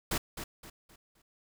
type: noise with echo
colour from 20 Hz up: pink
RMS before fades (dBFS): -31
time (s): 0.11-0.18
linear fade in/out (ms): 5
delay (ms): 260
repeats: 4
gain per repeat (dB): -9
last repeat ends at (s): 1.22
effects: none